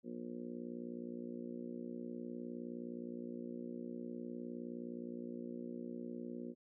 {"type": "harmonic tone", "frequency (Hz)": 59.5, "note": "A#1", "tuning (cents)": 36, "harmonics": [3, 4, 5, 6, 7, 8, 9], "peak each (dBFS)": [-53, -45, -53, -49, -62, -54, -56], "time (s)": [0.03, 6.55], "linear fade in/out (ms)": 50, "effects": []}